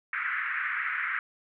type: band-pass noise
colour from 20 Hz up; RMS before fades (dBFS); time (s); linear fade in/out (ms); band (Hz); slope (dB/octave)
white; -31; 0.13-1.19; 2; 1300 to 2100; 48
effects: none